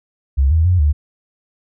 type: tone with pitch steps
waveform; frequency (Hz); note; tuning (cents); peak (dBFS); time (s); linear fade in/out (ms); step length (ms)
sine; 68 / 80.6 / 90.4 / 73.9; C#2 / E2 / F#2 / D2; -33 / -38 / -40 / +11; -10; 0.37-0.93; 20; 140
effects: none